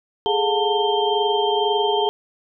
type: tone cluster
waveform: sine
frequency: 412.7 / 434.7 / 719 / 893 / 3156 Hz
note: G#4 / A4 / F#5 / A5 / G7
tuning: -11 / -21 / -50 / +25 / +11 cents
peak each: -21 / -26 / -26 / -22 / -25 dBFS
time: 0.26-2.09 s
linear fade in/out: 0 ms
effects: none